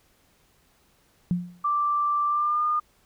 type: tone with exponential decay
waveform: sine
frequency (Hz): 176.7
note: F3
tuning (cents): +21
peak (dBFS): -18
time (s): 1.31-1.64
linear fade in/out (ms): 0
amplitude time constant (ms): 70
type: tone with pitch glide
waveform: sine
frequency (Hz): 1174.7 to 1216.1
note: D6 to D#6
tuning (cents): 0 to -40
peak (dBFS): -21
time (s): 1.64-2.8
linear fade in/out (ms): 10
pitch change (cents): +60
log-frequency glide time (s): 2.27-2.65
effects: pink hiss -63 dBFS RMS until 3.05 s